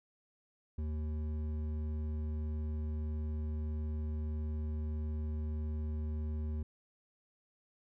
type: tone with hard clipping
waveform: sine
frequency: 76.8 Hz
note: D#2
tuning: 22 cents flat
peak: -36 dBFS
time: 0.78-6.63 s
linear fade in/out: 5 ms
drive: 9 dB
effects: none